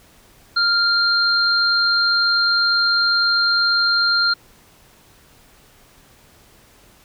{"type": "tone pair together", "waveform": "sine", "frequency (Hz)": [1396.9, 4186], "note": ["F6", "C8"], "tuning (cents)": [0, 0], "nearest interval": "octave + perfect fifth", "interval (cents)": 1900, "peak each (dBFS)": -17, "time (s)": [0.56, 4.34], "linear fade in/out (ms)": 10, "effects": ["pink hiss -51 dBFS RMS until 7.04 s"]}